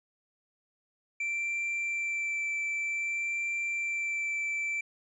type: tone with vibrato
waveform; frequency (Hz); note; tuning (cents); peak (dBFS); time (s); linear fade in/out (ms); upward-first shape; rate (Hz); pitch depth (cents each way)
triangle; 2342; D7; -5; -28; 1.2-4.81; 5; sine; 0.53; 10
effects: resampled to 22050 Hz